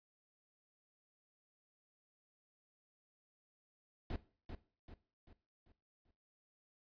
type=noise with echo; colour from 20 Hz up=brown; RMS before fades=-40 dBFS; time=4.1-4.16 s; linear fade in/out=2 ms; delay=390 ms; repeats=5; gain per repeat=-7 dB; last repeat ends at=6.11 s; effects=noise-tail reverb RT60 0.4 s tail -17 dB re dry + resampled to 11025 Hz